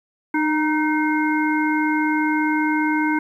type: harmonic tone with a mistuned harmonic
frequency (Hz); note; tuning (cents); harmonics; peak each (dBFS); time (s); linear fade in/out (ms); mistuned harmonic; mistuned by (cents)
305.8; D#4; -30; 1 / 3 / 5 / 7; -19 / -24 / -26 / -27; 0.34-3.19; 5; 3; +37
effects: 9-bit